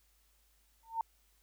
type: tone with exponential growth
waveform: sine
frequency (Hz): 907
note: A#5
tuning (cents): -48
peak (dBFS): -27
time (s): 0.83-1.01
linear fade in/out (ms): 2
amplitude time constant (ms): 39
effects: added 51 Hz sine -70 dBFS peak until 1.42 s + white hiss -72 dBFS RMS until 1.42 s